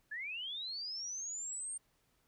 sine linear sweep, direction up, 1661.2 to 8810 Hz, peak -39 dBFS, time 0.11-1.78 s, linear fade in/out 10 ms, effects pink hiss -75 dBFS RMS until 2.27 s

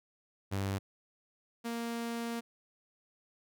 sawtooth tone pair in turn, 98 / 233.1 Hz, G2 / A#3, 0 / 0 cents, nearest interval octave + minor third, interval 1500 cents, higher second, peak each -28 / -31 dBFS, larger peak first, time 0.51-0.79 / 1.64-2.41 s, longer second, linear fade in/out 20 ms, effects none

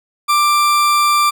40% pulse tone, 1180 Hz, D6, 8 cents sharp, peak -10 dBFS, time 0.28-1.31 s, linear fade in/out 20 ms, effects none

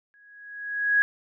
sine tone with exponential growth, 1661.2 Hz, G#6, in tune, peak -15 dBFS, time 0.14-1.02 s, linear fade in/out 0 ms, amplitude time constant 190 ms, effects none

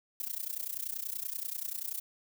violet noise with amplitude modulation, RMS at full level -34 dBFS, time 0.2-2 s, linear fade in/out 0 ms, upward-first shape sine, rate 30.4 Hz, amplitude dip 90%, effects none

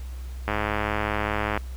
click train, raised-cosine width 0.5 ms, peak -10 dBFS, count 116, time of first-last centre 0.48-1.575 s, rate 105 Hz, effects added 63 Hz sine -32 dBFS peak until 1.76 s + pink hiss -51 dBFS RMS until 1.76 s

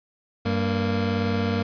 25% pulse tone pair together, 97.33 / 232.3 Hz, G2 / A#3, -12 / -6 cents, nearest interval octave + minor third, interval 1506 cents, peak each -21 dBFS, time 0.45-1.63 s, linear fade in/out 10 ms, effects resampled to 11025 Hz + 9-bit

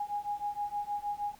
sine beating tone pair, 820 / 826.4 Hz, G#5 / G#5, -22 / -9 cents, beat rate 6.4 Hz, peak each -36 / -35 dBFS, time 0-1.35 s, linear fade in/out 5 ms, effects pink hiss -59 dBFS RMS until 1.39 s

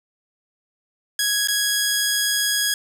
10% pulse tone with dropouts, 1661.2 Hz, G#6, in tune, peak -10 dBFS, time 1.19-2.74 s, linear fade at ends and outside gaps 2 ms, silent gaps 1.474-1.484 s, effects none

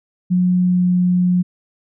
sine tone with pitch glide, 180.7 to 179.66 Hz, F#3 to F3, -41 to +49 cents, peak -12 dBFS, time 0.3-1.43 s, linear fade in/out 20 ms, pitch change -10 cents, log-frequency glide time 0.63-0.85 s, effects none

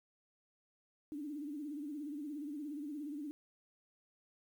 sine tone with vibrato, 293.7 Hz, D4, in tune, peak -40 dBFS, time 1.12-3.31 s, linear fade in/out 0 ms, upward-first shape sine, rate 17 Hz, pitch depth 100 cents each way, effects 11-bit

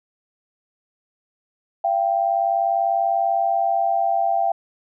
sine tone pair together, 682 / 782.2 Hz, F5 / G5, -41 / -4 cents, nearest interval major second, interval 237 cents, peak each -20 dBFS, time 1.84-4.52 s, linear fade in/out 5 ms, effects none

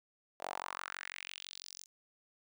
sawtooth tone with high-pass filter sweep, 45.97 Hz, F#1, 10 cents flat, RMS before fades -45 dBFS, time 0.39-1.87 s, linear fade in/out 50 ms, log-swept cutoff 640 to 6600 Hz, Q 3.2, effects none

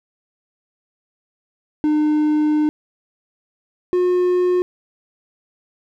triangle tone pair in turn, 302.9 / 360.2 Hz, D#4 / F#4, -46 / -46 cents, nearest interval minor third, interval 300 cents, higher second, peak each -12 dBFS, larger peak neither, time 1.84-2.69 / 3.93-4.62 s, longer first, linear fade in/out 0 ms, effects none

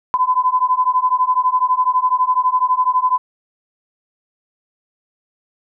sine beating tone pair, 1006 / 1018 Hz, B5 / C6, +32 / -48 cents, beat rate 12 Hz, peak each -16 dBFS, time 0.14-3.18 s, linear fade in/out 0 ms, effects none

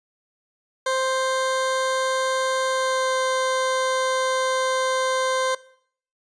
20% pulse tone with pitch glide, 523.3 to 520 Hz, C5 to C5, 0 to -11 cents, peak -16 dBFS, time 0.86-5.55 s, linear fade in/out 5 ms, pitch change -11 cents, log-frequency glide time 2.68-3.16 s, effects noise-tail reverb RT60 0.6 s tail -20 dB re dry + resampled to 22050 Hz

